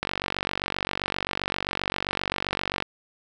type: click train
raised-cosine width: 0.3 ms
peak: -9 dBFS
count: 134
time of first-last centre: 0.03-2.824 s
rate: 47.6 Hz
effects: none